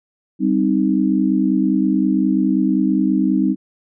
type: chord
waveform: sine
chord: C minor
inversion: second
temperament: equal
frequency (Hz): 196 / 261.6 / 311.1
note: G3 / C4 / Eb4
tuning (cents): 0 / 0 / 0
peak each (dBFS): -18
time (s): 0.39-3.56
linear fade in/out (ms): 50
effects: none